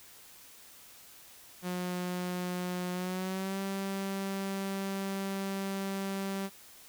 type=tone with pitch glide; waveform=sawtooth; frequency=179.8 to 194.94 Hz; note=F#3 to G3; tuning=-49 to -9 cents; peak=-29 dBFS; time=1.62-6.5 s; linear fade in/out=50 ms; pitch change=+140 cents; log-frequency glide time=2.92-3.59 s; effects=white hiss -54 dBFS RMS until 6.88 s